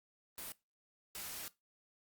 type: noise bursts at uneven times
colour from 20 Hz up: white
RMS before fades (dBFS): -45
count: 2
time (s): 0.38-0.52 / 1.15-1.48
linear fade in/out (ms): 0
effects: noise-tail reverb RT60 0.2 s tail -19 dB re dry + Opus 32 kbps